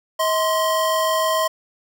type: tone pair together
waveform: square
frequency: 637.2 / 1046.5 Hz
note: D#5 / C6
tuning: +41 / 0 cents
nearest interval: major sixth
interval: 859 cents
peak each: -21 dBFS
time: 0.19-1.48 s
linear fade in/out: 10 ms
effects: none

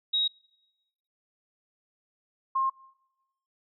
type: tone pair in turn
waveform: sine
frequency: 3797 / 1065.5 Hz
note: A#7 / C6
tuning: +31 / +31 cents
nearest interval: octave + minor seventh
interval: 2200 cents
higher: first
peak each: -23 dBFS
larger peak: neither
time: 0.13-0.28 / 2.55-2.7 s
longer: neither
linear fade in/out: 10 ms
effects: noise-tail reverb RT60 1.0 s tail -24 dB re dry

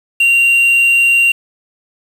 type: tone with quantisation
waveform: triangle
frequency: 2763 Hz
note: F7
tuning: 19 cents flat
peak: -6 dBFS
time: 0.2-1.32 s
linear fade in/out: 5 ms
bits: 5
effects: none

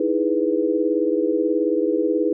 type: chord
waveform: sine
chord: E major seventh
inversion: third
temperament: equal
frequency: 311.1 / 329.6 / 415.3 / 493.9 Hz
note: D#4 / E4 / G#4 / B4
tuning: 0 / 0 / 0 / 0 cents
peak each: -23 dBFS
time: 0-2.33 s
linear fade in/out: 5 ms
effects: none

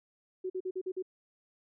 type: tone bursts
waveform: sine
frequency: 371.7 Hz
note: F#4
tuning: 8 cents sharp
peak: -32 dBFS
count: 6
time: 0.44-1.025 s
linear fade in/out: 10 ms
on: 60 ms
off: 45 ms
effects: none

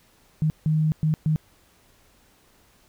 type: tone bursts at uneven times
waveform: sine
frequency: 155.56 Hz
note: D#3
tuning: in tune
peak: -18 dBFS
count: 4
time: 0.42-0.5 / 0.66-0.92 / 1.03-1.14 / 1.26-1.36 s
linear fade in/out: 0 ms
effects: pink hiss -59 dBFS RMS until 2.88 s

